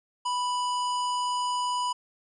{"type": "harmonic tone", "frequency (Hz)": 987.8, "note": "B5", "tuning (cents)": 0, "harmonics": [1, 3, 5, 7, 9], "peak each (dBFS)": [-26, -36, -40, -43, -45], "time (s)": [0.25, 1.93], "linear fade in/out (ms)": 10, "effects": []}